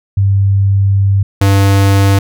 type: tone pair in turn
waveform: sine / square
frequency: 98.5 / 98.5 Hz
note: G2 / G2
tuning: +9 / +9 cents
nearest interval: unison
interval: 0 cents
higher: neither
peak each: -7 dBFS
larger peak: neither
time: 0.17-1.23 / 1.41-2.19 s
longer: first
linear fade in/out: 5 ms
effects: none